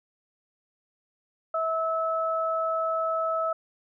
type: tone pair together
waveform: sine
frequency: 648.5 / 1300 Hz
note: E5 / E6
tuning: -28 / -24 cents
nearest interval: octave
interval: 1204 cents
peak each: -27 dBFS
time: 1.54-3.53 s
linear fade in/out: 5 ms
effects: none